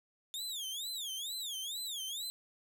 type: tone with vibrato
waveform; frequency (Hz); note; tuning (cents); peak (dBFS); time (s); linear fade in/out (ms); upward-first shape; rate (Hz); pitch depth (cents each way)
sawtooth; 3531; A7; +5; -35; 0.34-2.3; 0; sine; 2.2; 240
effects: none